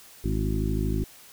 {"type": "harmonic tone with a mistuned harmonic", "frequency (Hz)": 52.6, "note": "G#1", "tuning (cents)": 23, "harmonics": [1, 2, 3, 4, 5, 6, 7], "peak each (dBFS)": [-27, -30, -32, -33, -34, -35, -35], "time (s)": [0.24, 1.04], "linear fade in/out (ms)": 5, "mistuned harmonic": 6, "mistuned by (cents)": 39, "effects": ["white hiss -50 dBFS RMS until 1.32 s"]}